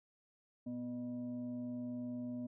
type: tone with frequency modulation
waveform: sine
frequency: 246.3 Hz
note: B3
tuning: 5 cents flat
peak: -39 dBFS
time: 0.66-2.47 s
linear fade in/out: 10 ms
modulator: 364 Hz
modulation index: 0.46
effects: none